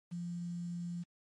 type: tone with quantisation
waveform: sine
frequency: 173.4 Hz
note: F3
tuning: 12 cents flat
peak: -37 dBFS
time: 0.11-1.04 s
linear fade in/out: 20 ms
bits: 10
effects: MP3 48 kbps